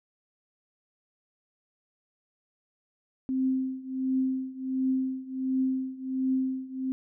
sine tone with tremolo, 261.6 Hz, C4, in tune, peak -22 dBFS, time 3.29-6.92 s, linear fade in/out 0 ms, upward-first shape triangle, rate 1.4 Hz, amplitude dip 90%, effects none

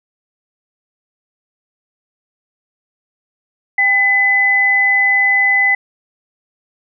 sine tone pair together, 797.3 / 2009 Hz, G5 / B6, +29 / +29 cents, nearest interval octave + major third, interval 1600 cents, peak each -21 / -10 dBFS, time 3.78-5.75 s, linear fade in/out 5 ms, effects none

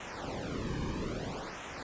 brown noise with flanger, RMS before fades -38 dBFS, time 0-1.83 s, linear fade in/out 5 ms, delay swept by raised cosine 0.21 to 1.51 ms, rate 0.61 Hz, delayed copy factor -1, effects resampled to 16000 Hz

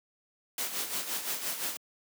white noise with tremolo, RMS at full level -32 dBFS, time 0.58-1.77 s, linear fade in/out 2 ms, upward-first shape sine, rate 5.8 Hz, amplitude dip 60%, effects high-pass 200 Hz 12 dB/octave

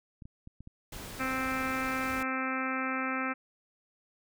clicks, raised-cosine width 5 ms, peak -34 dBFS, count 6, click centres 0.222 / 0.255 / 0.474 / 0.606 / 0.674 / 0.964 s
pink noise, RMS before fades -43 dBFS, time 0.92-2.23 s, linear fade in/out 5 ms
harmonic tone, 261.6 Hz, C4, in tune, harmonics 1 / 2 / 3 / 4 / 5 / 6 / 7 / 8 / 9 / 10, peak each -35 / -41 / -42 / -43 / -35 / -39 / -42 / -41 / -40 / -45 dBFS, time 1.19-3.34 s, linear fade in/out 20 ms
effects none

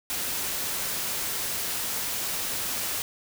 white noise, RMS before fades -30 dBFS, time 0.1-3.02 s, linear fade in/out 0 ms, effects none

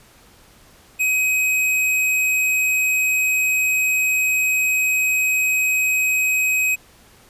square tone, 2528 Hz, D#7, 27 cents sharp, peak -17 dBFS, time 0.99-6.76 s, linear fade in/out 20 ms, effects pink hiss -50 dBFS RMS until 7.29 s + resampled to 32000 Hz

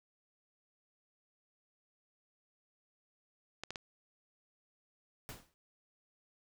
clicks, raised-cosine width 0.2 ms, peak -23 dBFS, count 3, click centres 3.636 / 3.706 / 3.758 s
pink noise with exponential decay, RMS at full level -43 dBFS, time 5.29-5.54 s, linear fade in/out 0 ms, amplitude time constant 54 ms
effects none

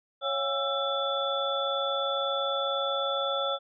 sine tone cluster, 553 / 707 / 809 / 1336 / 3463 Hz, C#5 / F5 / G#5 / E6 / A7, -4 / +21 / -46 / +23 / -28 cents, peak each -30 / -38 / -38 / -32 / -32 dBFS, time 0.21-3.59 s, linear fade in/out 50 ms, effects none

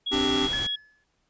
sine tone, 3322 Hz, G#7, in tune, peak -26 dBFS, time 0.06-0.76 s, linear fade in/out 10 ms
square chord, C suspended second, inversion none, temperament just, 261.6 / 294.3 / 392.4 Hz, C4 / D4 / G4, 0 / +4 / +2 cents, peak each -29 dBFS, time 0.11-0.48 s, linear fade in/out 20 ms
pink noise, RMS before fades -35 dBFS, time 0.13-0.67 s, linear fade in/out 5 ms
triangle tone with exponential decay, 1715 Hz, A6, 45 cents flat, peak -27 dBFS, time 0.53-1.04 s, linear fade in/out 2 ms, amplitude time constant 110 ms
effects pink hiss -72 dBFS RMS until 1.29 s + resampled to 16000 Hz

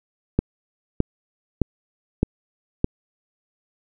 click train, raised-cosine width 3 ms, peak -4 dBFS, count 5, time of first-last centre 0.39-2.844 s, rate 1.63 Hz, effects none

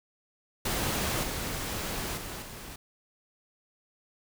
pink noise with level steps, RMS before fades -30 / -34 / -39 / -43 dBFS, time 0.65-2.76 s, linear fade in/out 5 ms, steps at 1.23 / 2.17 / 2.42 s, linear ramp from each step 5 ms, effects none

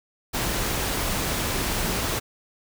pink noise, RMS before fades -26 dBFS, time 0.33-2.2 s, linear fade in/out 20 ms, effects none

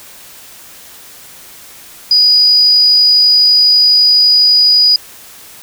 sine tone, 4924 Hz, D#8, 19 cents flat, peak -5 dBFS, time 2.11-4.96 s, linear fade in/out 2 ms, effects white hiss -36 dBFS RMS until 5.62 s

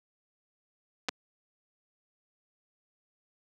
clicks, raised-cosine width 0.2 ms, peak -12 dBFS, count 2, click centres 1.086 / 1.09 s, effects high-pass 200 Hz 12 dB/octave

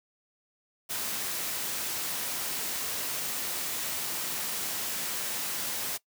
white high-pass noise, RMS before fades -33 dBFS, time 0.89-5.98 s, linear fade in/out 20 ms, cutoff 110 Hz, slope 12 dB/octave, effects noise-tail reverb RT60 0.1 s tail -20 dB re dry

